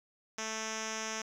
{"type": "tone with low-pass filter", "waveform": "5% pulse", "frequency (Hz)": 220, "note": "A3", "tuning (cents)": 0, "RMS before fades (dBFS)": -38, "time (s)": [0.38, 1.22], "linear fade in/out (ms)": 5, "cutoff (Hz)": 5800, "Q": 4, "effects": ["10-bit"]}